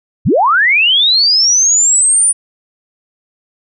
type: linear sweep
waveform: sine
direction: up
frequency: 58 to 9490 Hz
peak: -7 dBFS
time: 0.25-2.33 s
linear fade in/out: 20 ms
effects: none